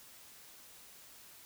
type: silence
effects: white hiss -56 dBFS RMS until 1.45 s